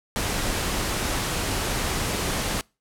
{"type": "noise", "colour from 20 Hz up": "pink", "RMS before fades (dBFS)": -26, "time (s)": [0.16, 2.61], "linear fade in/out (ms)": 0, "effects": ["noise-tail reverb RT60 0.3 s tail -26 dB re dry", "low-pass 12000 Hz 12 dB/octave"]}